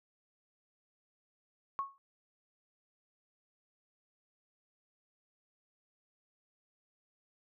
sine tone with exponential decay, 1100 Hz, C#6, 14 cents flat, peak -29 dBFS, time 1.79-1.98 s, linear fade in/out 0 ms, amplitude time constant 40 ms, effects none

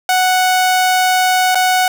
sawtooth tone with dropouts, 740 Hz, F#5, in tune, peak -7 dBFS, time 0.09-1.88 s, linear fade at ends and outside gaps 2 ms, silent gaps 1.547-1.554 s, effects none

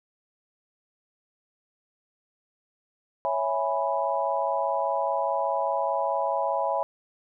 sine chord, C# minor seventh, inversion none, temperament equal, 554.4 / 659.3 / 830.6 / 987.8 Hz, C#5 / E5 / G#5 / B5, 0 / 0 / 0 / 0 cents, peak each -29 dBFS, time 3.25-6.83 s, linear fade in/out 0 ms, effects none

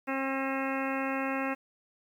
harmonic tone with a mistuned harmonic, 268.5 Hz, C4, 45 cents sharp, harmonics 1 / 2 / 3 / 4 / 5 / 6 / 7 / 8 / 9 / 10, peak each -33 / -36 / -38 / -39 / -40 / -41 / -41 / -42 / -43 / -43 dBFS, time 0.07-1.55 s, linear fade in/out 20 ms, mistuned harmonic 9, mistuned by +56 cents, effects 10-bit

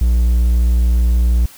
triangle tone, 59.4 Hz, A#1, 33 cents sharp, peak -8 dBFS, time 0.01-1.46 s, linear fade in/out 5 ms, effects white hiss -41 dBFS RMS until 1.57 s

